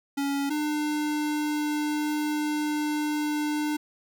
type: tone pair in turn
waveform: square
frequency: 280 / 300.1 Hz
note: C#4 / D4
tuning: +18 / +38 cents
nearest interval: minor second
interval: 120 cents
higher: second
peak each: -26 dBFS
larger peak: neither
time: 0.17-0.5 / 0.5-3.77 s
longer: second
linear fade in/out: 10 ms
effects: none